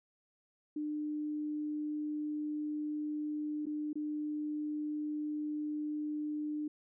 sine tone with dropouts, 300.5 Hz, D4, 40 cents sharp, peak -34 dBFS, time 0.76-6.68 s, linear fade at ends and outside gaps 5 ms, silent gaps 3.657-3.666 / 3.931-3.955 s, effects none

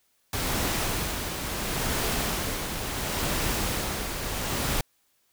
pink noise with tremolo, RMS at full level -27 dBFS, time 0.33-4.81 s, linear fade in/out 2 ms, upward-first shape sine, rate 0.72 Hz, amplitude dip 45%, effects white hiss -69 dBFS RMS until 5.32 s

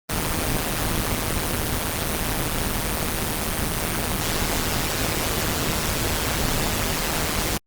pink noise with amplitude modulation, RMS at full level -20 dBFS, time 0.09-7.58 s, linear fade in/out 10 ms, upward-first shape sine, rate 158 Hz, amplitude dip 85%, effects Opus 32 kbps

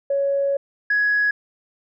sine tone pair in turn, 557 / 1673.1 Hz, C#5 / G#6, +8 / +12 cents, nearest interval octave + perfect fifth, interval 1904 cents, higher second, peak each -17 / -15 dBFS, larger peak second, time 0.1-0.57 / 0.9-1.31 s, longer first, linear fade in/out 5 ms, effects tanh soft clip ceiling -12 dBFS

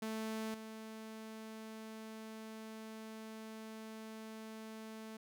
sawtooth tone with level steps, 220 Hz, A3, in tune, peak -35 / -43 dBFS, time 0.02-5.17 s, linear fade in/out 5 ms, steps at 0.54 s, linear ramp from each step 2 ms, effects none

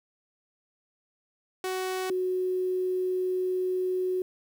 sawtooth / sine tone pair in turn, 373.3 / 368.6 Hz, F#4 / F#4, +15 / -7 cents, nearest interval unison, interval 22 cents, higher first, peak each -25 dBFS, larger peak neither, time 1.64-2.1 / 2.1-4.22 s, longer second, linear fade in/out 2 ms, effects 9-bit

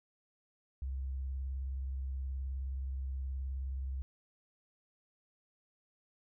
sine tone with vibrato, 66.4 Hz, C2, 26 cents sharp, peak -35 dBFS, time 0.82-4.02 s, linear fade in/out 0 ms, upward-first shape sine, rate 19 Hz, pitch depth 58 cents each way, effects none

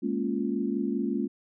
sine chord, Bb minor seventh, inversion third, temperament equal, 207.7 / 233.1 / 277.2 / 349.2 Hz, Ab3 / Bb3 / Db4 / F4, 0 / 0 / 0 / 0 cents, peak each -31 / -31 / -31 / -33 dBFS, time 0.02-1.28 s, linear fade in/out 20 ms, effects none

